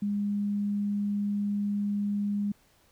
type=tone; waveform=sine; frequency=204.1 Hz; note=G#3; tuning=30 cents flat; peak=-26 dBFS; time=0.02-2.52 s; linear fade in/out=5 ms; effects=pink hiss -64 dBFS RMS until 2.91 s